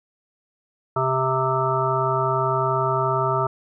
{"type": "harmonic tone", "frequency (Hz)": 131.3, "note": "C3", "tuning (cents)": 6, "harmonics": [1, 3, 5, 7, 9, 10], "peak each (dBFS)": [-26, -26, -26, -26, -26, -26], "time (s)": [0.96, 3.47], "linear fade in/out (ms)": 5, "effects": []}